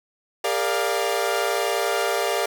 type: chord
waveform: sawtooth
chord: Bb dominant seventh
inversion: third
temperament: equal with one note detuned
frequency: 405.1 / 466.2 / 587.3 / 698.5 Hz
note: Ab4 / Bb4 / D5 / F5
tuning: -43 / 0 / 0 / 0 cents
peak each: -23 dBFS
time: 0.44-2.46 s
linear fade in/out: 5 ms
effects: none